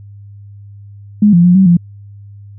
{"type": "tone with pitch steps", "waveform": "sine", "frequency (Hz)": [208.2, 172.6, 177.8, 191, 173], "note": ["G#3", "F3", "F3", "G3", "F3"], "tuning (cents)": [5, -20, 31, -45, -16], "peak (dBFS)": -4, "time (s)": [1.22, 1.77], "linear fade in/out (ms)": 5, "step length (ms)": 110, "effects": ["added 101 Hz sine -32 dBFS peak until 2.58 s"]}